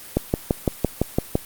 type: click train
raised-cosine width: 2 ms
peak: -4 dBFS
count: 8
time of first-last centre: 0.17-1.354 s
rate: 5.91 Hz
effects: white hiss -40 dBFS RMS until 1.45 s + Opus 32 kbps